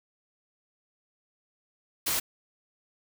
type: noise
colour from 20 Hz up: white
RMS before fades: -28 dBFS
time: 2.06-2.2 s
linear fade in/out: 10 ms
effects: none